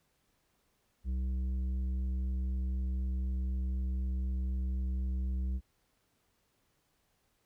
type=tone with tanh clipping; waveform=sine; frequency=64 Hz; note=C2; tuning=38 cents flat; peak=-32 dBFS; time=1.04-5.61 s; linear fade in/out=50 ms; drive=8 dB; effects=pink hiss -75 dBFS RMS until 7.45 s